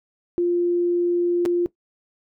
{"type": "tone with dropouts", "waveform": "sine", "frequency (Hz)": 349.2, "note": "F4", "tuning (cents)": 0, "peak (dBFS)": -17, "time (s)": [0.38, 1.66], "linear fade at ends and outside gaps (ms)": 0, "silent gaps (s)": [1.453, 1.459], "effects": ["noise-tail reverb RT60 0.1 s tail -18 dB re dry"]}